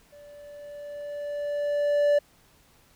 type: tone with level ramp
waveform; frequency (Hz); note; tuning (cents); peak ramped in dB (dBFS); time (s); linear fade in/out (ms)
triangle; 582; D5; -16; -45 to -15; 0.12-2.19; 10
effects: pink hiss -60 dBFS RMS until 2.95 s